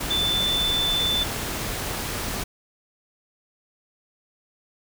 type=tone in noise; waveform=sine; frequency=3524 Hz; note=A7; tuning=2 cents sharp; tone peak=-21 dBFS; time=0.1-1.24 s; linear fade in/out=10 ms; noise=pink; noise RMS=-29 dBFS; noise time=0-2.44 s; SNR=+5 dB; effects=none